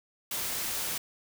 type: noise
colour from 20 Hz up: white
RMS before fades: -33 dBFS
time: 0.31-0.98 s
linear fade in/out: 5 ms
effects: none